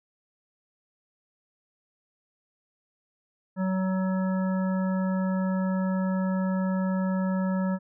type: harmonic tone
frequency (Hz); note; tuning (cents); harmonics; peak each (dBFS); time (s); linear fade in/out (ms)
187.9; F#3; +27; 1 / 3 / 5 / 7 / 9; -24 / -34 / -38 / -41 / -43; 3.56-7.79; 50
effects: none